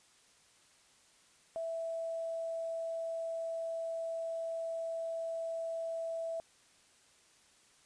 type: tone with quantisation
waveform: sine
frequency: 659.3 Hz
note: E5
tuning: in tune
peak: -35 dBFS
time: 1.56-6.4 s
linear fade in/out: 0 ms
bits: 10
effects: white hiss -65 dBFS RMS until 7.85 s + resampled to 22050 Hz